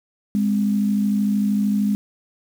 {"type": "tone pair together", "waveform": "sine", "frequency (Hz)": [206, 259.1], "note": ["G#3", "C4"], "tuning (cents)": [-14, -17], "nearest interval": "major third", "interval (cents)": 397, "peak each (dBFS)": [-17, -26], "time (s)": [0.35, 1.95], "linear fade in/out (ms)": 0, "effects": ["7-bit"]}